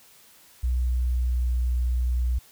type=tone with pitch glide; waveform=sine; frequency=61.74 to 61.31 Hz; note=B1 to B1; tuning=0 to -12 cents; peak=-21 dBFS; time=0.63-2.39 s; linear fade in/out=10 ms; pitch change=-12 cents; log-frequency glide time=1.07-1.58 s; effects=white hiss -54 dBFS RMS until 2.51 s